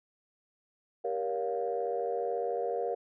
sine chord, G half-diminished seventh, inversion none, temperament just, 392 / 470.4 / 564.5 / 705.6 Hz, G4 / Bb4 / Db5 / F5, 0 / +16 / +31 / +18 cents, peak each -37 / -32 / -37 / -35 dBFS, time 1.04-2.95 s, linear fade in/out 10 ms, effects tanh soft clip ceiling -20 dBFS

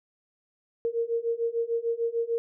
sine beating tone pair, 460.2 / 466.9 Hz, A#4 / A#4, -22 / +3 cents, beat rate 6.7 Hz, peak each -29 / -28 dBFS, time 0.85-2.38 s, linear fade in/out 0 ms, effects none

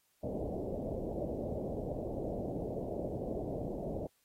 white low-pass noise, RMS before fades -38 dBFS, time 0.23-4.07 s, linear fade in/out 5 ms, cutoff 650 Hz, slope 48 dB/octave, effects white hiss -74 dBFS RMS until 4.24 s + AAC 48 kbps

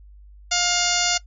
harmonic tone with a mistuned harmonic, 707 Hz, F5, 21 cents sharp, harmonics 1 / 2 / 3 / 4 / 5 / 6 / 7 / 8 / 9 / 10, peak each -28 / -28 / -28 / -28 / -28 / -28 / -28 / -28 / -28 / -28 dBFS, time 0.51-1.18 s, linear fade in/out 10 ms, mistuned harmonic 6, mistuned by +57 cents, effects noise-tail reverb RT60 0.1 s tail -19 dB re dry + added 50 Hz sine -43 dBFS peak until 1.26 s

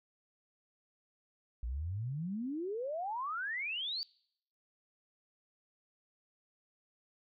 sine exponential sweep, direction up, 54.9 to 4699 Hz, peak -35 dBFS, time 1.63-4.03 s, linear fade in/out 0 ms, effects noise-tail reverb RT60 0.7 s tail -25 dB re dry

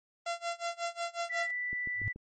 sawtooth tone with tremolo, 684 Hz, F5, 36 cents flat, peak -27 dBFS, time 0.26-1.51 s, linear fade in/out 5 ms, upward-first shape sine, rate 5.5 Hz, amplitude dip 95%
sine tone, 1975.5 Hz, B6, in tune, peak -32 dBFS, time 1.29-2.13 s, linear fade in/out 20 ms
click train, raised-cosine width 3 ms, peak -33 dBFS, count 4, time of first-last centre 1.73-2.16 s, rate 6.97 Hz
sine tone with exponential growth, 103.83 Hz, G#2, in tune, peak -28 dBFS, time 1.94-2.08 s, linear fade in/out 0 ms, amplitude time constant 29 ms
effects MP3 32 kbps

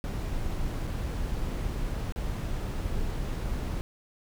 brown noise with dropouts, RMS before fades -31 dBFS, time 0.04-3.81 s, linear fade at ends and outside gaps 0 ms, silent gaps 0.869-0.874 / 2.123-2.16 s, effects none

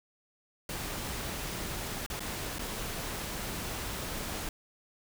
pink noise with dropouts, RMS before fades -37 dBFS, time 0.69-4.49 s, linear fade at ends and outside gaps 2 ms, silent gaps 2.063-2.1 / 2.195-2.204 / 2.585-2.592 s, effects none

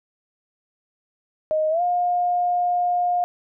sine tone with pitch glide, 622.3 to 710.7 Hz, D#5 to F5, 0 to +30 cents, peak -18 dBFS, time 1.51-3.24 s, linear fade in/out 0 ms, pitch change +230 cents, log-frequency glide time 1.7-1.82 s, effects none

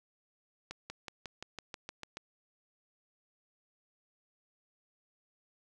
accelerating click train, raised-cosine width 0.2 ms, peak -24 dBFS, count 10, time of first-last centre 0.71-2.17 s, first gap 190 ms, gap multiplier 0.96, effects none

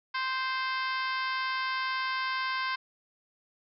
harmonic tone, 522 Hz, C5, 4 cents flat, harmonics 2 / 3 / 4 / 5 / 6 / 7 / 8 / 9 / 10, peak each -32 / -34 / -37 / -42 / -43 / -45 / -46 / -43 / -47 dBFS, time 0.14-2.76 s, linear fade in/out 10 ms, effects none

